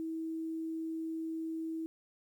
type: tone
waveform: sine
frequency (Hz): 323.1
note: E4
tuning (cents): -35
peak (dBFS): -35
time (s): 0-1.86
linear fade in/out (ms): 0
effects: 11-bit